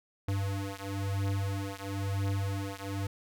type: beating tone pair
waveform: square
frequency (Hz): 98 / 99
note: G2 / G2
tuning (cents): 0 / +18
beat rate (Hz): 1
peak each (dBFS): -34 / -35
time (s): 0.28-3.07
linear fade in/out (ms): 5
effects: none